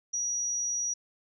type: tone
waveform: sine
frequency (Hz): 5790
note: F#8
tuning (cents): -38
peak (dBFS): -28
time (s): 0.13-0.94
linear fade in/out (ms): 10
effects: none